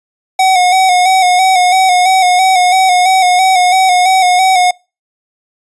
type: tone with vibrato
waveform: square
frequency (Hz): 740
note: F#5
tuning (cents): 0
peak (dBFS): -7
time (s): 0.39-4.71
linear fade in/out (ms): 5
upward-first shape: square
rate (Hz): 3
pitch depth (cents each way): 40
effects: noise-tail reverb RT60 0.3 s tail -26 dB re dry + resampled to 24000 Hz